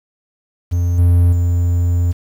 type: tone with level steps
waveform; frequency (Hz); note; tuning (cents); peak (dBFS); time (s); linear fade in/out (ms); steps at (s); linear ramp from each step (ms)
triangle; 87.31; F2; 0; -11 / -6 / -10; 0.71-2.13; 20; 0.98 / 1.32; 10
effects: 7-bit